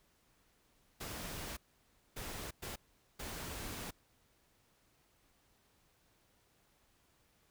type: noise bursts at uneven times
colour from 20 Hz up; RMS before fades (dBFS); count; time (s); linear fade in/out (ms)
pink; -44; 4; 1-1.57 / 2.16-2.51 / 2.62-2.76 / 3.19-3.91; 10
effects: pink hiss -72 dBFS RMS until 7.5 s